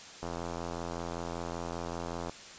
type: click train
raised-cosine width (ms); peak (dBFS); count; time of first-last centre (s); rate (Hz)
1; -23; 177; 0.23-2.296; 85.2
effects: white hiss -48 dBFS RMS until 2.58 s + resampled to 16000 Hz